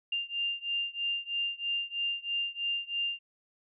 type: beating tone pair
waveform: sine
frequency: 2794 / 2797.1 Hz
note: F7 / F7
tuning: 0 / +2 cents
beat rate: 3.1 Hz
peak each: -33 / -34 dBFS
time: 0.12-3.19 s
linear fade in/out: 5 ms
effects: none